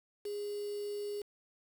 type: tone with quantisation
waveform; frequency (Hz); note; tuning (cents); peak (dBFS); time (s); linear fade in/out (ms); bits
sine; 411; G#4; -18; -36; 0.25-1.22; 5; 8
effects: none